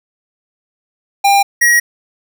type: tone pair in turn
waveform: square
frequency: 799 / 1900.4 Hz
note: G5 / A#6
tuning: +33 / +33 cents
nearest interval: octave + minor third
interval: 1500 cents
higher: second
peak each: -8 dBFS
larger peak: neither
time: 1.24-1.43 / 1.61-1.8 s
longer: neither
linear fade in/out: 10 ms
effects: none